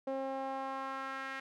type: tone with band-pass filter sweep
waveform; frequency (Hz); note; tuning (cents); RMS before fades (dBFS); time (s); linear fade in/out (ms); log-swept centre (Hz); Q
sawtooth; 268.1; C4; +42; -39; 0.07-1.4; 5; 550 to 1800; 2.3
effects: none